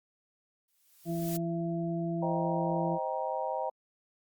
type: noise with exponential growth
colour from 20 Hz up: blue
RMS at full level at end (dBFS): -37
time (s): 0.68-1.37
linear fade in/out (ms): 5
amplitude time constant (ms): 150
type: harmonic tone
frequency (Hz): 168.1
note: E3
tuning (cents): +34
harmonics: 1 / 2 / 4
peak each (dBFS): -32 / -35 / -38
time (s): 1.05-2.99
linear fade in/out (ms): 50
type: chord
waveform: sine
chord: C minor seventh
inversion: none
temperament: just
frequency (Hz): 523.3 / 627.9 / 784.9 / 941.9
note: C5 / Eb5 / G5 / Bb5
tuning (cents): 0 / +16 / +2 / +18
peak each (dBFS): -36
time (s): 2.22-3.7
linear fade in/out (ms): 10
effects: Opus 48 kbps